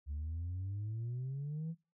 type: exponential sweep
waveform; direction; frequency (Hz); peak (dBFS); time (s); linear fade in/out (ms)
sine; up; 70.7 to 167.8; -35; 0.06-1.75; 50
effects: noise-tail reverb RT60 0.3 s tail -20 dB re dry + tanh soft clip ceiling -35 dBFS